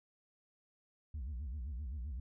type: tone with vibrato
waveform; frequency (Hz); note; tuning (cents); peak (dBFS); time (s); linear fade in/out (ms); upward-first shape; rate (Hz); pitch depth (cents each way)
sine; 67.1; C2; +44; -36; 1.14-2.2; 5; sine; 7.7; 270
effects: tanh soft clip ceiling -38 dBFS